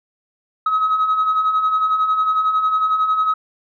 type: beating tone pair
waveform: sine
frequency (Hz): 1266 / 1277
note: D#6 / D#6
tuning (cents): +30 / +45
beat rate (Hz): 11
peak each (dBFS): -22 / -14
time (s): 0.66-3.34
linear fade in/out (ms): 5
effects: tanh soft clip ceiling -11 dBFS